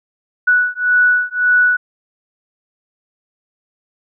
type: beating tone pair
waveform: sine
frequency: 1475 / 1476.8 Hz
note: F#6 / F#6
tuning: -6 / -4 cents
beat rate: 1.8 Hz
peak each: -14 dBFS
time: 0.47-1.77 s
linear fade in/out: 10 ms
effects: none